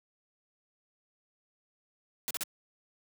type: noise bursts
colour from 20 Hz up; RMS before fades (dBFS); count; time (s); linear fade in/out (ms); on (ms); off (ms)
white; -34; 3; 2.28-2.434; 0; 26; 38
effects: high-pass 150 Hz 12 dB/octave